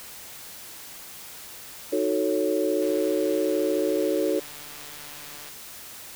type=chord; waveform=sine; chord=D# half-diminished seventh; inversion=none; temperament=equal with one note detuned; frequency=311.1 / 370 / 444.1 / 554.4 Hz; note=D#4 / F#4 / A4 / C#5; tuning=0 / 0 / +16 / 0 cents; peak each=-27 dBFS; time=1.92-4.4 s; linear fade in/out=10 ms
type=click train; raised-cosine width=0.2 ms; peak=-27 dBFS; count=393; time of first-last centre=2.82-5.487 s; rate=147 Hz
effects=white hiss -42 dBFS RMS until 6.15 s